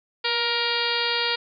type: harmonic tone with a mistuned harmonic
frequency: 470 Hz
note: A#4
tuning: 14 cents sharp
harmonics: 1 / 2 / 3 / 4 / 5 / 6 / 7 / 8 / 9 / 10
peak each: -31 / -31 / -31 / -31 / -31 / -31 / -31 / -31 / -31 / -31 dBFS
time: 0.24-1.36 s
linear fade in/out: 10 ms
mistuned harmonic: 1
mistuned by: +25 cents
effects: none